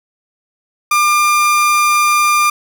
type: tone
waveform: 30% pulse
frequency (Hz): 1198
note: D6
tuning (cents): +34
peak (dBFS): -7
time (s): 0.91-2.5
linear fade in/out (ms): 5
effects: none